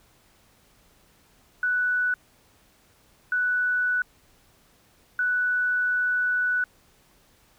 sine tone bursts at uneven times, 1483 Hz, F#6, 4 cents sharp, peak -21 dBFS, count 3, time 1.63-2.14 / 3.32-4.02 / 5.19-6.64 s, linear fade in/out 2 ms, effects pink hiss -60 dBFS RMS until 7.58 s

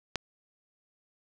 click, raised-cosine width 0.2 ms, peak -12 dBFS, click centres 0.157 s, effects 9-bit

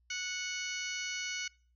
harmonic tone with a mistuned harmonic, 737 Hz, F#5, 7 cents flat, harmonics 2 / 3 / 4 / 5 / 6 / 7 / 8 / 9, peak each -43 / -39 / -42 / -52 / -45 / -50 / -43 / -49 dBFS, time 0.1-1.48 s, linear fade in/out 5 ms, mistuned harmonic 9, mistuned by -30 cents, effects noise-tail reverb RT60 0.4 s tail -24 dB re dry + added 60 Hz sine -67 dBFS peak until 1.75 s

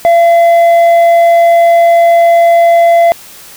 sine tone with tanh clipping, 680 Hz, F5, 46 cents flat, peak -4 dBFS, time 0.05-3.12 s, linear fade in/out 0 ms, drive 5 dB, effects white hiss -33 dBFS RMS until 3.56 s

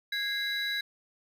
triangle tone cluster, 1645 / 2092 / 3925 Hz, G#6 / C7 / B7, -17 / -1 / -11 cents, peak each -31 / -36 / -31 dBFS, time 0.12-0.81 s, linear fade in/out 5 ms, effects none

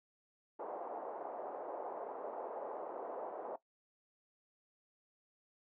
pink band-pass noise, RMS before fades -44 dBFS, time 0.59-3.56 s, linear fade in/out 5 ms, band 450 to 850 Hz, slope 24 dB/octave, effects noise-tail reverb RT60 0.1 s tail -17 dB re dry

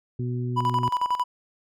harmonic tone, 123.1 Hz, B2, 5 cents flat, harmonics 1 / 2 / 3, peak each -26 / -33 / -36 dBFS, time 0.19-0.89 s, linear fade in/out 5 ms
triangle tone with tremolo, 988 Hz, B5, in tune, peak -18 dBFS, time 0.56-1.24 s, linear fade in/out 20 ms, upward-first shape square, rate 11 Hz, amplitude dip 75%
effects none

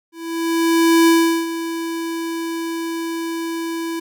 square tone with ADSR envelope, 331.4 Hz, E4, 9 cents sharp, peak -10 dBFS, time 0.12-4 s, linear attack 950 ms, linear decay 390 ms, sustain -13 dB, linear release 10 ms, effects none

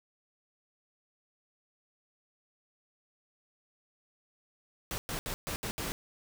pink noise bursts at uneven times, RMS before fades -36 dBFS, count 6, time 4.91-4.98 / 5.09-5.19 / 5.26-5.34 / 5.47-5.56 / 5.63-5.71 / 5.78-5.92 s, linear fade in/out 0 ms, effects none

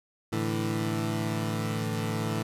20% pulse chord, A suspended fourth, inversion none, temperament equal, 110 / 146.83 / 164.81 Hz, A2 / D3 / E3, 0 / 0 / 0 cents, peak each -25 / -31 / -28 dBFS, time 0.32-2.43 s, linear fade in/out 10 ms, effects resampled to 32000 Hz

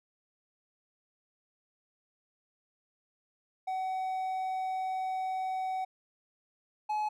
triangle tone pair in turn, 753 / 849.3 Hz, F#5 / G#5, +30 / +39 cents, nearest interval major second, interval 209 cents, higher second, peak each -29 / -27 dBFS, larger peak second, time 3.67-5.85 / 6.89-7.09 s, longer first, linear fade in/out 10 ms, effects none

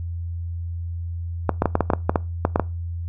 clicks, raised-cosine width 1 ms, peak -3 dBFS, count 12, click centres 1.493 / 1.621 / 1.657 / 1.754 / 1.807 / 1.902 / 1.935 / 2.095 / 2.158 / 2.451 / 2.559 / 2.597 s, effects noise-tail reverb RT60 0.3 s tail -22 dB re dry + added 85 Hz sine -26 dBFS peak until 3.08 s

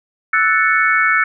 sine chord, F# minor seventh, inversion third, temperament equal, 1318.5 / 1480 / 1760 / 2217 Hz, E6 / F#6 / A6 / C#7, 0 / 0 / 0 / 0 cents, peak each -17 dBFS, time 0.33-1.24 s, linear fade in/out 5 ms, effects none

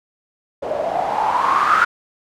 blue noise with low-pass filter sweep, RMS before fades -18 dBFS, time 0.62-1.85 s, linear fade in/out 10 ms, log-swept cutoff 550 to 1400 Hz, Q 8.8, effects none

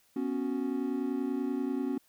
triangle chord, B suspended second, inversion none, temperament equal, 246.9 / 277.2 / 370 Hz, B3 / C#4 / F#4, 0 / 0 / 0 cents, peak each -32 / -30 / -35 dBFS, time 0.16-1.98 s, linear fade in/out 5 ms, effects white hiss -67 dBFS RMS until 2.08 s

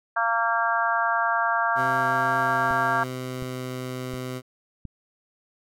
harmonic tone, 230 Hz, A#3, 23 cents flat, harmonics 3 / 4 / 5 / 6 / 7, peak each -27 / -27 / -27 / -27 / -27 dBFS, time 0.16-3.04 s, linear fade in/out 10 ms
15% pulse tone with pitch glide, 128.9 to 127.64 Hz, C3 to C3, -26 to -43 cents, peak -24 dBFS, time 1.75-4.42 s, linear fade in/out 50 ms, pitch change -17 cents, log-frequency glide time 2.25-3.71 s
click train, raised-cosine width 5 ms, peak -24 dBFS, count 4, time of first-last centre 2.71-4.853 s, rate 1.4 Hz
effects none

